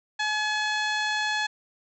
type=harmonic tone with a mistuned harmonic; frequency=851 Hz; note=G#5; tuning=42 cents sharp; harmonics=1 / 2 / 3 / 4 / 5 / 6 / 7 / 8 / 9; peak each=-30 / -27 / -35 / -34 / -35 / -47 / -45 / -44 / -49 dBFS; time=0.19-1.47 s; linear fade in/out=10 ms; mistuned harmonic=8; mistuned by=-29 cents; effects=none